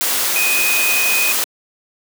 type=tone in noise; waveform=sine; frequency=2496 Hz; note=D#7; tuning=5 cents sharp; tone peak=-16 dBFS; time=0.36-1.32 s; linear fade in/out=0 ms; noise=white; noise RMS=-18 dBFS; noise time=0.01-1.44 s; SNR=-1 dB; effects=high-pass 300 Hz 12 dB/octave